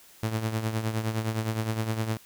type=tone with tremolo; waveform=sawtooth; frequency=110.7 Hz; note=A2; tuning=11 cents sharp; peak=-20 dBFS; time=0.23-2.17 s; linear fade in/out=0 ms; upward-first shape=triangle; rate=9.7 Hz; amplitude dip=70%; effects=white hiss -54 dBFS RMS until 2.25 s